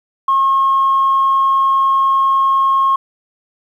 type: tone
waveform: sine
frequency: 1081 Hz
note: C#6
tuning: 44 cents flat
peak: -9 dBFS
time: 0.28-2.96 s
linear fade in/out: 5 ms
effects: tanh soft clip ceiling -6 dBFS + 8-bit